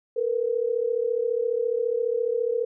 sine tone pair together, 454.1 / 488.7 Hz, A#4 / B4, -45 / -18 cents, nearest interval minor second, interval 127 cents, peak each -25 dBFS, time 0.16-2.65 s, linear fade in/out 10 ms, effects none

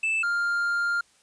triangle tone pair in turn, 2637 / 1399.8 Hz, E7 / F6, 0 / +4 cents, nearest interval major seventh, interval 1096 cents, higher first, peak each -21 dBFS, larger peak neither, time 0.03-0.23 / 0.23-1.01 s, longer second, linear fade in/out 5 ms, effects white hiss -61 dBFS RMS until 1.22 s + resampled to 22050 Hz

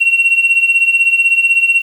sine tone with tremolo, 2734 Hz, F7, 37 cents flat, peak -3 dBFS, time 0-1.82 s, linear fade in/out 20 ms, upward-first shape triangle, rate 16 Hz, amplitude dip 85%, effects tanh soft clip ceiling -4 dBFS + 7-bit

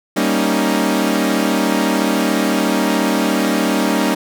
sawtooth chord, Eb dominant seventh, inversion first, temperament equal, 196 / 233.1 / 277.2 / 311.1 Hz, G3 / Bb3 / Db4 / Eb4, 0 / 0 / 0 / 0 cents, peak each -16 dBFS, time 0.16-4.15 s, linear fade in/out 10 ms, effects none

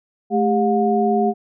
sine tone cluster, 217 / 400.5 / 718 Hz, A3 / G4 / F5, -24 / +37 / +48 cents, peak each -19 dBFS, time 0.3-1.34 s, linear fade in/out 50 ms, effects none

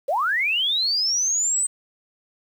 sine linear sweep, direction up, 495.9 to 8240 Hz, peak -19 dBFS, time 0.08-1.67 s, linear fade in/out 10 ms, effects 8-bit

